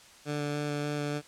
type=tone with vibrato; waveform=15% pulse; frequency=146.83 Hz; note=D3; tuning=in tune; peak=-24 dBFS; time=0.25-1.22 s; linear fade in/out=50 ms; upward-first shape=square; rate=3.4 Hz; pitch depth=8 cents each way; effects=white hiss -54 dBFS RMS until 1.27 s + low-pass 8000 Hz 12 dB/octave